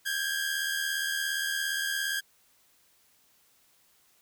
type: tone pair together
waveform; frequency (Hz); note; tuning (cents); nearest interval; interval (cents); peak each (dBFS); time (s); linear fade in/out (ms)
sawtooth; 1583.9 / 1661.2; G6 / G#6; +17 / 0; minor second; 83; -28; 0.05-2.21; 20
effects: white hiss -65 dBFS RMS until 4.21 s